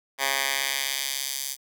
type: tone with high-pass filter sweep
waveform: 10% pulse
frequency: 136.6 Hz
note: C#3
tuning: 25 cents flat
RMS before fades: -28 dBFS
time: 0.18-1.57 s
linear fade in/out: 50 ms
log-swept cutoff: 1200 to 6100 Hz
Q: 0.86
effects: none